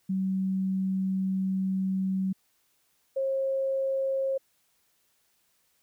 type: tone pair in turn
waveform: sine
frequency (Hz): 190 / 537.4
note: F#3 / C5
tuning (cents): +46 / +46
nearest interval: octave + tritone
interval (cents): 1800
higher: second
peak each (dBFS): -25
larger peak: neither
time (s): 0.09-2.33 / 3.16-4.38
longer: first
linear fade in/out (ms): 10
effects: white hiss -70 dBFS RMS until 5.82 s